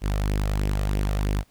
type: tone with flanger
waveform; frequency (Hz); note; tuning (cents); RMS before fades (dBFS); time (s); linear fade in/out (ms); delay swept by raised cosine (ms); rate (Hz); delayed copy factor
sawtooth; 50.4; G1; +49; -24; 0.01-1.44; 50; 0.35 to 1.65; 3.1; +0.5
effects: pink hiss -62 dBFS RMS until 1.5 s